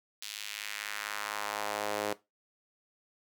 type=tone with high-pass filter sweep; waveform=sawtooth; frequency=104.2 Hz; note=G#2; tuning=6 cents sharp; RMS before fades=-37 dBFS; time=0.22-2.13 s; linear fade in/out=0 ms; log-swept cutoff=3600 to 450 Hz; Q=1.4; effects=noise-tail reverb RT60 0.2 s tail -17 dB re dry